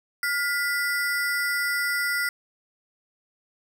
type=ring-modulated tone; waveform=square; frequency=1700 Hz; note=G#6; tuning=40 cents sharp; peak=-21 dBFS; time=0.23-2.29 s; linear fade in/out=2 ms; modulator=282 Hz; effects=none